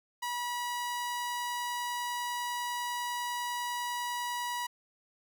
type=tone; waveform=sawtooth; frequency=970 Hz; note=B5; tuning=31 cents flat; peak=-29 dBFS; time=0.22-4.67 s; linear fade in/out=10 ms; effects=11-bit

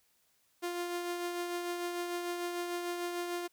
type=tone with tremolo; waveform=sawtooth; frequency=350 Hz; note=F4; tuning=4 cents sharp; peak=-29 dBFS; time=0.62-3.48 s; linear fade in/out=20 ms; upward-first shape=triangle; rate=6.7 Hz; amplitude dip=40%; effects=white hiss -72 dBFS RMS until 3.52 s

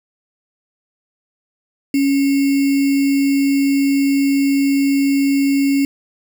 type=tone with sample-and-hold; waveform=sine; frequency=277.2 Hz; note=C#4; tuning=in tune; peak=-12 dBFS; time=1.94-5.85 s; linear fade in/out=2 ms; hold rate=2450 Hz; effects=none

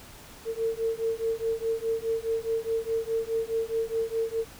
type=beating tone pair; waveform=sine; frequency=450.1 / 454.9 Hz; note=A4 / A#4; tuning=+39 / -42 cents; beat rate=4.8 Hz; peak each=-29 dBFS; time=0.45-4.45 s; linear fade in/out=50 ms; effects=pink hiss -48 dBFS RMS until 4.59 s

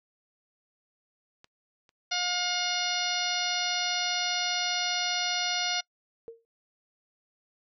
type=clicks; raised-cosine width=0.2 ms; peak=-33 / -41 dBFS; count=2; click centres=1.444 / 1.892 s
type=harmonic tone; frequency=715 Hz; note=F5; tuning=41 cents sharp; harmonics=1 / 2 / 3 / 4 / 5 / 6 / 7 / 8; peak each=-35 / -35 / -35 / -35 / -35 / -35 / -35 / -35 dBFS; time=2.11-5.81 s; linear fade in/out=10 ms
type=tone with exponential decay; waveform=sine; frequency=459 Hz; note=A#4; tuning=27 cents flat; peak=-35 dBFS; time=6.28-6.45 s; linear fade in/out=0 ms; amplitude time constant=36 ms
effects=noise-tail reverb RT60 0.1 s tail -25 dB re dry

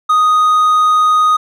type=tone; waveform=triangle; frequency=1244.5 Hz; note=D#6; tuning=in tune; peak=-6 dBFS; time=0.09-1.37 s; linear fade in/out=10 ms; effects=none

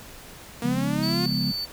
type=linear sweep; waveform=sawtooth; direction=up; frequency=233.1 to 360.4 Hz; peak=-24 dBFS; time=0.62-1.26 s; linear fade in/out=2 ms
type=chord; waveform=sine; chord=C# dominant seventh; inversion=none; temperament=equal; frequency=138.59 / 174.61 / 207.7 / 246.9 Hz; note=C#3 / E#3 / G#3 / B3; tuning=0 / 0 / 0 / 0 cents; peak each=-29 dBFS; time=0.63-1.52 s; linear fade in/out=10 ms
type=tone; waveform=triangle; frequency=4500 Hz; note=C#8; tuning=25 cents sharp; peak=-26 dBFS; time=1.02-1.66 s; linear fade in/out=20 ms
effects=pink hiss -44 dBFS RMS until 1.72 s

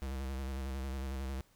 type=tone with vibrato; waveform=square; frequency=66.7 Hz; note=C2; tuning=34 cents sharp; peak=-37 dBFS; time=0.02-1.41 s; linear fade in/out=0 ms; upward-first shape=square; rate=11 Hz; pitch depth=41 cents each way; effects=pink hiss -68 dBFS RMS until 1.55 s

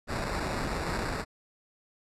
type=noise with sample-and-hold; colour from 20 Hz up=pink; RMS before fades=-32 dBFS; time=0.07-1.25 s; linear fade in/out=50 ms; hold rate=3150 Hz; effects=low-pass 9000 Hz 12 dB/octave

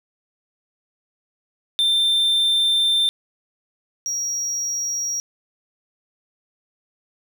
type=tone pair in turn; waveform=triangle; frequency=3575 / 5675 Hz; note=A7 / F8; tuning=+27 / +27 cents; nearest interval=minor sixth; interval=800 cents; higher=second; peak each=-14 / -21 dBFS; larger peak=first; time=1.79-3.09 / 4.06-5.2 s; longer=first; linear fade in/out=0 ms; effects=none

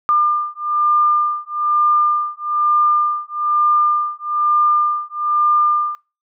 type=beating tone pair; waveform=sine; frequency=1200 / 1201.1 Hz; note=D6 / D6; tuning=+37 / +39 cents; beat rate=1.1 Hz; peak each=-17 / -17 dBFS; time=0.09-5.95 s; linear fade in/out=0 ms; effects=noise-tail reverb RT60 0.3 s tail -23 dB re dry

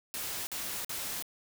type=noise bursts; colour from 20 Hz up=white; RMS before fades=-37 dBFS; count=3; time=0.14-1.224 s; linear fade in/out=0 ms; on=330 ms; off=47 ms; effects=none

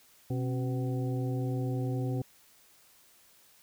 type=harmonic tone with a mistuned harmonic; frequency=126 Hz; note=B2; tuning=35 cents sharp; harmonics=1 / 2 / 3 / 4 / 6; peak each=-30 / -36 / -40 / -42 / -46 dBFS; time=0.3-2.22 s; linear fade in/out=5 ms; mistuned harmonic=2; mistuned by=+110 cents; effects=white hiss -61 dBFS RMS until 3.62 s

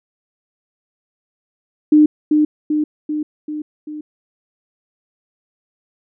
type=tone with echo; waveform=sine; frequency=302.6 Hz; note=D#4; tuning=48 cents flat; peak=-6 dBFS; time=1.92-2.06 s; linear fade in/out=5 ms; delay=390 ms; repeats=5; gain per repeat=-4 dB; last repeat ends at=4.01 s; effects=none

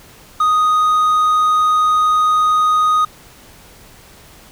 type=tone; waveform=triangle; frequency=1244.5 Hz; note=D#6; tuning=in tune; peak=-9 dBFS; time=0.4-3.05 s; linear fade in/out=5 ms; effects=pink hiss -43 dBFS RMS until 4.51 s

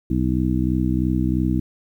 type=harmonic tone; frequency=63 Hz; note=B1; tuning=35 cents sharp; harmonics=1 / 2 / 3 / 4 / 5; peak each=-24 / -24 / -24 / -24 / -24 dBFS; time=0.1-1.6 s; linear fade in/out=5 ms; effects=9-bit

